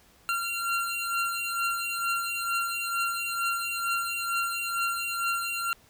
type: beating tone pair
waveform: 25% pulse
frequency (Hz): 1377 / 1379.2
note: F6 / F6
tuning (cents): -25 / -22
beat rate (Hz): 2.2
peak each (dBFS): -28 / -26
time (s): 0.29-5.73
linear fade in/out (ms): 0
effects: pink hiss -59 dBFS RMS until 5.89 s